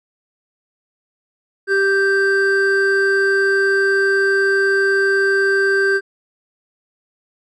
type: tone pair together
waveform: triangle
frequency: 392 / 1568 Hz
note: G4 / G6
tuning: 0 / 0 cents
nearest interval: 2 octaves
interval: 2400 cents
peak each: -14 dBFS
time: 1.67-6.01 s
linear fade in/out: 50 ms
effects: resampled to 24000 Hz